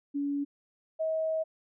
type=tone pair in turn; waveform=sine; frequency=284.2 / 638 Hz; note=C#4 / D#5; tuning=+43 / +43 cents; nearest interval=octave + major second; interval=1400 cents; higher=second; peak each=-28 / -27 dBFS; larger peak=second; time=0.14-0.45 / 0.99-1.44 s; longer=second; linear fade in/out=20 ms; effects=none